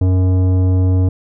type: tone with tanh clipping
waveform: triangle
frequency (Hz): 92.5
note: F#2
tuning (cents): 0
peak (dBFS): -12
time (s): 0.01-1.09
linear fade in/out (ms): 5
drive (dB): 17
effects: none